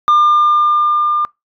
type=tone with level ramp; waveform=sine; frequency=1200 Hz; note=D6; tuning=37 cents sharp; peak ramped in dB=-4 to -12 dBFS; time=0.08-1.25 s; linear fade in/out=0 ms; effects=noise-tail reverb RT60 0.2 s tail -24 dB re dry + tanh soft clip ceiling -6 dBFS